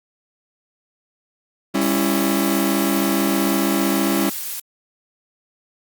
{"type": "chord", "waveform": "40% pulse", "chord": "C# diminished", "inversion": "second", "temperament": "just", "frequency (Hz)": [199.57, 277.2, 332.6], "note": ["G3", "C#4", "E4"], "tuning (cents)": [31, 0, 16], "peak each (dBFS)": -21, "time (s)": [1.74, 4.3], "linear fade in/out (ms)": 10}
{"type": "noise", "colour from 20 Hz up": "blue", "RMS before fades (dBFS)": -28, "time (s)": [1.81, 4.6], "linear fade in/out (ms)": 5}
{"effects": ["Opus 48 kbps"]}